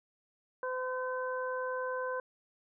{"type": "harmonic tone", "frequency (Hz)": 510, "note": "C5", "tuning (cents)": -44, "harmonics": [1, 2, 3], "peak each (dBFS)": [-35, -38, -40], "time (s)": [0.63, 2.2], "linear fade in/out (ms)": 2, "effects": []}